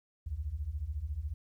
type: beating tone pair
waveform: sine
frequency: 65.41 / 79.41 Hz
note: C2 / D#2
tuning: 0 / +36 cents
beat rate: 14 Hz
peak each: -38 / -36 dBFS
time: 0.26-1.34 s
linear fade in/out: 10 ms
effects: 12-bit